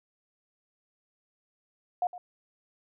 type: tone with echo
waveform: sine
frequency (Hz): 717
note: F5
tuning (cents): +45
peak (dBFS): -24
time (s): 2.02-2.07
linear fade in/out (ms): 2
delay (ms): 110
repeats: 1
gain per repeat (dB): -15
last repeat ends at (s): 2.18
effects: none